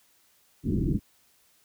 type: low-pass noise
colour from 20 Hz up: white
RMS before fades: -26 dBFS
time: 0.63-1 s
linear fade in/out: 50 ms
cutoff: 330 Hz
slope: 48 dB/octave
effects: white hiss -64 dBFS RMS until 1.64 s